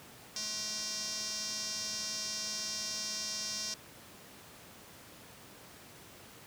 square tone with band-pass filter, 213.7 Hz, G#3, 50 cents sharp, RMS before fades -38 dBFS, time 0.36-3.74 s, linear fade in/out 2 ms, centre 5500 Hz, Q 5, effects pink hiss -53 dBFS RMS until 6.46 s + high-pass 100 Hz 12 dB/octave

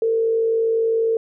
sine tone with frequency modulation, 452.5 Hz, A4, 48 cents sharp, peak -16 dBFS, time 0.02-1.17 s, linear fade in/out 2 ms, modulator 52.2 Hz, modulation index 0.32, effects none

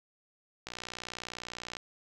click train, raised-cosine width 0.2 ms, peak -22 dBFS, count 67, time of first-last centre 0.67-1.768 s, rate 60.1 Hz, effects none

